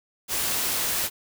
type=noise; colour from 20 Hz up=white; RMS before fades=-26 dBFS; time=0.28-1.1 s; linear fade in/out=50 ms; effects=none